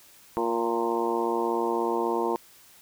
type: harmonic tone with a mistuned harmonic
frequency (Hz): 116.54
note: A#2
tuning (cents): 0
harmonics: 2 / 3 / 4 / 5 / 6 / 7 / 8 / 9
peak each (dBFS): -35 / -28 / -30 / -39 / -35 / -37 / -30 / -35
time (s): 0.37-2.36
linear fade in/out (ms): 0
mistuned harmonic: 8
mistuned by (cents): -21
effects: white hiss -54 dBFS RMS until 2.81 s